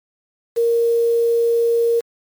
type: tone with quantisation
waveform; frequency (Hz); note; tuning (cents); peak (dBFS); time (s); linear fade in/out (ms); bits
sine; 466.2; A#4; 0; -13; 0.56-2.01; 20; 6
effects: MP3 96 kbps